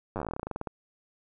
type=slowing click train; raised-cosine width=1 ms; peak=-19 dBFS; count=20; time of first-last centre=0.16-0.672 s; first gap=9 ms; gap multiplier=1.11; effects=none

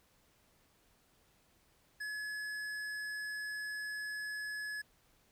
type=tone with hard clipping; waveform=sine; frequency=1700 Hz; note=G#6; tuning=40 cents sharp; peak=-40 dBFS; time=2-4.82 s; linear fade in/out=10 ms; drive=11 dB; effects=pink hiss -70 dBFS RMS until 5.31 s

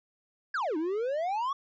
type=exponential two-way sweep; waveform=triangle; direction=down then up; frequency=1712 to 300 to 1147 Hz; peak=-26 dBFS; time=0.54-1.53 s; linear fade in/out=5 ms; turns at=0.77 s; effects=resampled to 16000 Hz

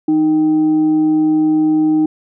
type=tone with frequency modulation; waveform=sine; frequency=310 Hz; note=D#4; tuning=6 cents flat; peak=-10 dBFS; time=0.08-2.06 s; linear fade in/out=5 ms; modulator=474 Hz; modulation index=0.22; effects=none

